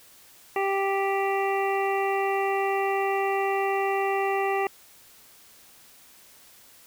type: harmonic tone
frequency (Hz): 392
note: G4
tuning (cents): 0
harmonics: 1 / 2 / 3 / 5 / 6 / 7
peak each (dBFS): -26 / -27 / -33 / -33 / -38 / -37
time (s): 0.56-4.67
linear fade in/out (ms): 2
effects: white hiss -53 dBFS RMS until 6.86 s